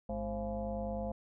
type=tone with frequency modulation; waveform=sine; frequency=370 Hz; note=F#4; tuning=in tune; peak=-34 dBFS; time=0.09-1.12 s; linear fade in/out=5 ms; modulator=158 Hz; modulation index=2.3; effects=none